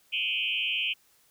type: tone with frequency modulation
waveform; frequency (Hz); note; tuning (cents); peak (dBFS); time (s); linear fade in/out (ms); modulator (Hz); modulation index
sine; 2774; F7; -12; -26; 0.12-0.94; 20; 114; 3.3
effects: white hiss -64 dBFS RMS until 1.3 s